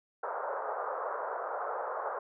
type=band-pass noise; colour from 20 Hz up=pink; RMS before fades=-36 dBFS; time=0.23-2.19 s; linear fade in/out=5 ms; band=470 to 1400 Hz; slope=48 dB/octave; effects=none